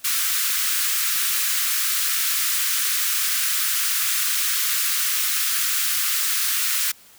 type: high-pass noise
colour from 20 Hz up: white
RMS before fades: -22 dBFS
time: 0.04-6.92 s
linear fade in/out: 10 ms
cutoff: 1200 Hz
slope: 48 dB/octave
effects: white hiss -50 dBFS RMS until 7.18 s